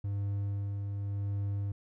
triangle tone with tremolo, 100.4 Hz, G2, 42 cents sharp, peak -28 dBFS, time 0.04-1.72 s, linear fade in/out 5 ms, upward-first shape sine, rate 0.9 Hz, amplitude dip 30%, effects none

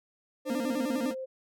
sine tone, 523.3 Hz, C5, in tune, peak -34 dBFS, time 0.45-1.26 s, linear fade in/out 20 ms
40% pulse tone with vibrato, 262.5 Hz, C4, 6 cents sharp, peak -30 dBFS, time 0.45-1.15 s, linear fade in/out 50 ms, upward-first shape square, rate 9.9 Hz, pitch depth 220 cents each way
sine tone bursts, 258.3 Hz, C4, 22 cents flat, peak -31 dBFS, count 5, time 0.51-1.115 s, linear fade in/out 5 ms, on 89 ms, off 40 ms
effects none

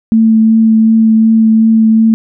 sine tone with vibrato, 222.3 Hz, A3, 18 cents sharp, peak -4 dBFS, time 0.12-2.14 s, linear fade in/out 0 ms, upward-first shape triangle, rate 2.7 Hz, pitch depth 14 cents each way, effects none

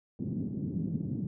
pink band-pass noise, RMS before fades -34 dBFS, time 0.19-1.27 s, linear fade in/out 2 ms, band 130 to 250 Hz, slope 24 dB/octave, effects none

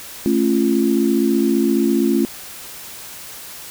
sine chord, A augmented, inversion none, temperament just, 220 / 275 / 343.8 Hz, A3 / C#4 / E#4, 0 / -14 / -27 cents, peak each -18 dBFS, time 0.26-2.25 s, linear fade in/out 0 ms, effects white hiss -35 dBFS RMS until 3.7 s

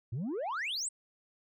sine exponential sweep, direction up, 103.83 to 8800 Hz, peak -30 dBFS, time 0.12-0.89 s, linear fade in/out 10 ms, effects tanh soft clip ceiling -32 dBFS

